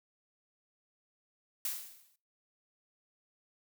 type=noise with exponential decay; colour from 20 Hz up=blue; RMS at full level=-33 dBFS; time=1.65-2.16 s; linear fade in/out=2 ms; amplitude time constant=110 ms; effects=noise-tail reverb RT60 0.3 s tail -19 dB re dry